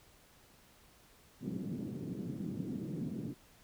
white band-pass noise, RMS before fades -40 dBFS, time 1.4-3.35 s, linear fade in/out 50 ms, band 130 to 280 Hz, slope 24 dB/octave, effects pink hiss -63 dBFS RMS until 3.63 s

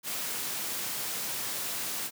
white high-pass noise, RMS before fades -34 dBFS, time 0.03-2.11 s, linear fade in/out 50 ms, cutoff 100 Hz, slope 48 dB/octave, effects none

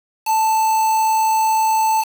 triangle tone with quantisation, 881 Hz, A5, 2 cents sharp, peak -12 dBFS, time 0.25-2.05 s, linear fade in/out 50 ms, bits 4, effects none

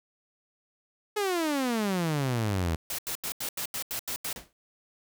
sawtooth exponential sweep, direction down, 430 to 77.78 Hz, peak -22 dBFS, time 1.16-2.76 s, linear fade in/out 10 ms
white noise bursts, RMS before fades -33 dBFS, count 9, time 2.9-4.329 s, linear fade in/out 2 ms, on 85 ms, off 83 ms
pink noise with exponential decay, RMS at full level -36 dBFS, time 4.36-4.53 s, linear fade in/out 1 ms, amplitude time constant 35 ms
effects none

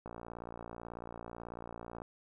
click train, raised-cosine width 1 ms, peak -30 dBFS, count 115, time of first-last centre 0.06-2.019 s, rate 58.2 Hz, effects 12-bit

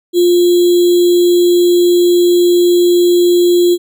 sine tone with sample-and-hold, 351.4 Hz, F4, 11 cents sharp, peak -6 dBFS, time 0.13-3.78 s, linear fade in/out 50 ms, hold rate 3675 Hz, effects none

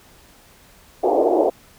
pink band-pass noise, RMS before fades -17 dBFS, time 1.03-1.5 s, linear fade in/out 10 ms, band 320 to 790 Hz, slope 48 dB/octave, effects pink hiss -50 dBFS RMS until 1.78 s

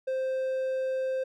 triangle tone, 523.3 Hz, C5, in tune, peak -25 dBFS, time 0.07-1.24 s, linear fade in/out 10 ms, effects none

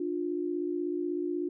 sine tone pair together, 297.6 / 353.9 Hz, D4 / F4, +23 / +23 cents, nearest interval minor third, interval 300 cents, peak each -33 / -31 dBFS, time 0-1.49 s, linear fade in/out 5 ms, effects none

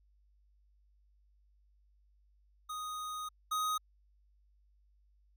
square tone pair in turn, 1244.5 / 1252.4 Hz, D#6 / D#6, 0 / +11 cents, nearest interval unison, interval 11 cents, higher second, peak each -39 / -32 dBFS, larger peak second, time 2.69-3.29 / 3.51-3.78 s, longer first, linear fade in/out 10 ms, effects added 50 Hz sine -65 dBFS peak until 5.36 s

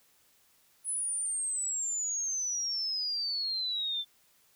sine exponential sweep, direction down, 10290 to 3520 Hz, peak -30 dBFS, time 0.84-4.05 s, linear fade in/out 50 ms, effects white hiss -66 dBFS RMS until 4.55 s

